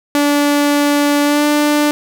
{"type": "tone with pitch glide", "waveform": "sawtooth", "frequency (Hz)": [289.6, 295.7], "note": ["D4", "D4"], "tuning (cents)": [-24, 12], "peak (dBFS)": -7, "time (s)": [0.15, 1.91], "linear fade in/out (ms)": 0, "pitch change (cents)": 36, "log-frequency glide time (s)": [1.23, 1.45], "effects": []}